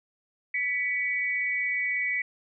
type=tone pair together; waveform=sine; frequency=1975.5 / 2259 Hz; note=B6 / C#7; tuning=0 / +32 cents; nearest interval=major second; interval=232 cents; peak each=-28 dBFS; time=0.54-2.22 s; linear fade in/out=5 ms; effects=none